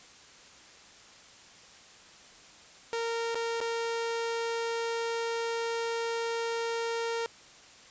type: tone with dropouts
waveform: sawtooth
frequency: 461.6 Hz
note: A#4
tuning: 17 cents flat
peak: -26 dBFS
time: 2.93-7.26 s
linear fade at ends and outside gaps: 0 ms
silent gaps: 3.346-3.354 / 3.604-3.613 s
effects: white hiss -53 dBFS RMS until 7.9 s + resampled to 16000 Hz